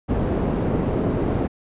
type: low-pass noise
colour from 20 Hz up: white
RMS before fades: -22 dBFS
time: 0.08-1.48 s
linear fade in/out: 20 ms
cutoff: 360 Hz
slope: 12 dB/octave
effects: resampled to 8000 Hz